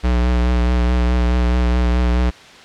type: tone with vibrato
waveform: square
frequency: 60.8 Hz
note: B1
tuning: 26 cents flat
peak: -14 dBFS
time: 0.03-2.31 s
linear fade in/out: 20 ms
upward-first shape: triangle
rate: 4.7 Hz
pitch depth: 36 cents each way
effects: white hiss -40 dBFS RMS until 2.64 s + low-pass 4000 Hz 12 dB/octave